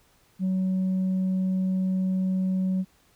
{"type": "tone", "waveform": "sine", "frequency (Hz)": 187.3, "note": "F#3", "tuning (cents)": 21, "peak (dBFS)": -20, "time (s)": [0.39, 2.85], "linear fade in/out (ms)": 50, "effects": ["tanh soft clip ceiling -21 dBFS", "pink hiss -62 dBFS RMS until 3.15 s"]}